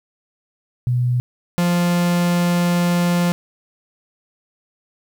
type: tone pair in turn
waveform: sine / 45% pulse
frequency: 123.47 / 174.61 Hz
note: B2 / F3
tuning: 0 / 0 cents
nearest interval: tritone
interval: 600 cents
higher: second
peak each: -15 dBFS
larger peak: neither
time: 0.87-1.2 / 1.58-3.32 s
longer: second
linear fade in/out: 0 ms
effects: 9-bit